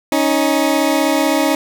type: tone pair together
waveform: 20% pulse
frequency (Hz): 277.2 / 313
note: C#4 / D#4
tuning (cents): 0 / +10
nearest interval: major second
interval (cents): 210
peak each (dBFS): -11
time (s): 0.12-1.55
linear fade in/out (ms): 2
effects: none